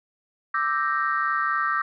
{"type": "chord", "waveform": "sine", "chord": "E half-diminished seventh", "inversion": "third", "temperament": "equal", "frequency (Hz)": [1174.7, 1318.5, 1568, 1864.7], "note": ["D6", "E6", "G6", "Bb6"], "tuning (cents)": [0, 0, 0, 0], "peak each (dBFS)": [-25, -26, -28, -29], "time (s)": [0.54, 1.82], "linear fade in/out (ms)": 5, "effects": ["tanh soft clip ceiling -11 dBFS"]}